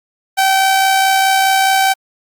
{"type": "tone with amplitude modulation", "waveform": "sawtooth", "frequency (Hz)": 771, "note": "G5", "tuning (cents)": -29, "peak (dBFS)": -5, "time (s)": [0.37, 1.94], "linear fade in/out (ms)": 20, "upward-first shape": "sine", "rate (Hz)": 64.8, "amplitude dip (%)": 30, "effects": ["Opus 48 kbps"]}